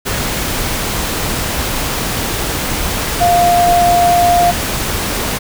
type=tone in noise; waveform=sine; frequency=700 Hz; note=F5; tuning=4 cents sharp; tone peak=-8 dBFS; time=3.2-4.52 s; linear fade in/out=20 ms; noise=pink; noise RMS=-18 dBFS; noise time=0.05-5.39 s; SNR=+7 dB; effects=none